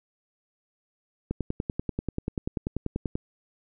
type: click train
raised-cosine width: 3 ms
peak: -15 dBFS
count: 20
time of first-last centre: 1.31-3.155 s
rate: 10.3 Hz
effects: none